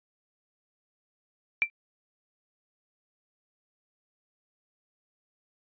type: tone with exponential decay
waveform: sine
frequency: 2349 Hz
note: D7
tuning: in tune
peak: -16 dBFS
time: 1.62-1.7 s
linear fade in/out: 0 ms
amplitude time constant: 16 ms
effects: resampled to 11025 Hz